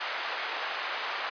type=band-pass noise; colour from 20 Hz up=pink; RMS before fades=-34 dBFS; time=0-1.3 s; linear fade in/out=10 ms; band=820 to 3100 Hz; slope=12 dB/octave; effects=high-pass 400 Hz 12 dB/octave + resampled to 11025 Hz